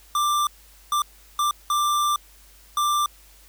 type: tone bursts at uneven times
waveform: square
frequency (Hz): 1182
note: D6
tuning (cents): +11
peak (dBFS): -20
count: 5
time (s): 0.15-0.47 / 0.92-1.02 / 1.39-1.51 / 1.7-2.16 / 2.77-3.06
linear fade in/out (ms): 2
effects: added 50 Hz sine -52 dBFS peak until 3.48 s + white hiss -53 dBFS RMS until 3.48 s